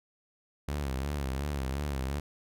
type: tone with vibrato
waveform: sawtooth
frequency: 69.3 Hz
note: C#2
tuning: in tune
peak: -27 dBFS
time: 0.68-2.2 s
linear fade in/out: 5 ms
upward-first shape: sine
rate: 2.8 Hz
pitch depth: 110 cents each way
effects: none